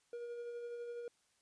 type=tone with tremolo; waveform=triangle; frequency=476 Hz; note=A#4; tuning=36 cents sharp; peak=-39 dBFS; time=0.13-1.08 s; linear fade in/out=2 ms; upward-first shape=sine; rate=12 Hz; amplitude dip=30%; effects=white hiss -75 dBFS RMS until 1.41 s + resampled to 22050 Hz